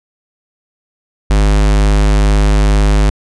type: tone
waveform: square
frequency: 51.1 Hz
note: G#1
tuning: 27 cents flat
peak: -8 dBFS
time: 1.3-3.1 s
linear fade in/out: 5 ms
effects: resampled to 22050 Hz